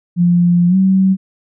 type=tone with pitch glide; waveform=sine; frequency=174.61 to 190.41 Hz; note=F3 to F#3; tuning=0 to +50 cents; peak=-8 dBFS; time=0.16-1.17 s; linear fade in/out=50 ms; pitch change=+150 cents; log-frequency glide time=0.68-0.76 s; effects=none